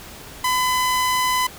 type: tone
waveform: sawtooth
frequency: 1008 Hz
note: B5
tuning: 35 cents sharp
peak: -14 dBFS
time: 0.44-1.47 s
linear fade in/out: 5 ms
effects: pink hiss -39 dBFS RMS until 1.58 s